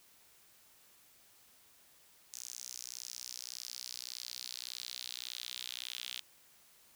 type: tone with high-pass filter sweep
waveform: sawtooth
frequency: 61.74 Hz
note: B1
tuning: in tune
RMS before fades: -45 dBFS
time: 2.33-6.2 s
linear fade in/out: 0 ms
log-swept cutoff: 6300 to 3300 Hz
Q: 3.1
effects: white hiss -64 dBFS RMS until 6.95 s